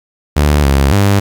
sawtooth tone with pitch steps, 73.7 / 68.9 / 100.1 Hz, D2 / C#2 / G2, +7 / -10 / +37 cents, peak -4 dBFS, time 0.36-1.2 s, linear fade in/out 10 ms, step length 280 ms, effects 7-bit

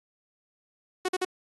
sawtooth tone bursts, 368.7 Hz, F#4, 6 cents flat, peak -21 dBFS, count 3, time 1.05-1.249 s, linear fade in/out 5 ms, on 35 ms, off 47 ms, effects AAC 32 kbps

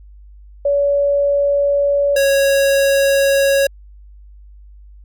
sine / square tone pair in turn, 568 / 552.1 Hz, C#5 / C#5, +42 / -7 cents, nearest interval unison, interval 49 cents, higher first, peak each -12 dBFS, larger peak neither, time 0.65-2.16 / 2.16-3.67 s, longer neither, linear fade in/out 5 ms, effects added 50 Hz sine -38 dBFS peak until 5.04 s

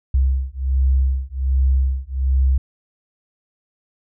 sine beating tone pair, 65.41 / 66.71 Hz, C2 / C2, 0 / +34 cents, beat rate 1.3 Hz, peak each -18 dBFS, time 0.14-2.58 s, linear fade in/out 5 ms, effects none

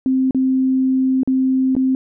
sine tone with dropouts, 261.6 Hz, C4, in tune, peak -13 dBFS, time 0.06-1.95 s, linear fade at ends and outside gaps 1 ms, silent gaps 0.309-0.347 / 1.233-1.275 / 1.752-1.765 s, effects none

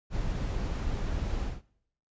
brown noise with ADSR envelope, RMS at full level -29 dBFS, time 0.1-1.62 s, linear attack 65 ms, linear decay 5 ms, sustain -2 dB, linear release 190 ms, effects noise-tail reverb RT60 0.7 s tail -22 dB re dry + resampled to 16000 Hz

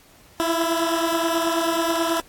15% pulse beating tone pair, 329.6 / 338.9 Hz, E4 / E4, 0 / +48 cents, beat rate 9.3 Hz, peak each -15 / -19 dBFS, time 0.4-2.2 s, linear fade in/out 0 ms, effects pink hiss -52 dBFS RMS until 2.28 s + AAC 64 kbps

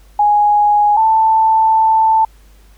sine tone pair in turn, 830.6 / 884.7 Hz, G#5 / A5, 0 / +9 cents, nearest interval minor second, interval 109 cents, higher second, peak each -8 dBFS, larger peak neither, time 0.19-0.97 / 0.97-2.25 s, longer second, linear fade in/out 5 ms, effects added 50 Hz sine -42 dBFS peak until 2.77 s + pink hiss -52 dBFS RMS until 2.77 s

